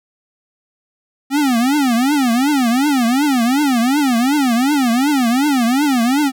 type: tone with vibrato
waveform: square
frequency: 261.6 Hz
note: C4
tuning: in tune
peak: -13 dBFS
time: 1.3-6.32 s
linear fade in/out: 50 ms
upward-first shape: triangle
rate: 2.7 Hz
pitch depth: 270 cents each way
effects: none